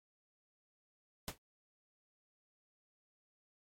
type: noise with exponential decay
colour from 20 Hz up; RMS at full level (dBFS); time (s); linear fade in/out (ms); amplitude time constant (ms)
pink; -37; 1.28-1.38; 0; 21
effects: MP3 64 kbps